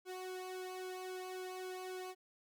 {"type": "tone with flanger", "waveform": "sawtooth", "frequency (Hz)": 370, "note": "F#4", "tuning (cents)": 0, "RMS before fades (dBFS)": -45, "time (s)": [0.05, 2.15], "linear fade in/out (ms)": 50, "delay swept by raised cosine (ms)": [1.6, 2.15], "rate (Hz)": 3.7, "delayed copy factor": -0.85, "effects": []}